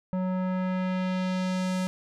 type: tone with low-pass filter sweep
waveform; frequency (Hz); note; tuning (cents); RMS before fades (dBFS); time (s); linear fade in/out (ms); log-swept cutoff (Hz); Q
square; 185; F#3; 0; -28; 0.13-1.87; 0; 880 to 9800; 0.91
effects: none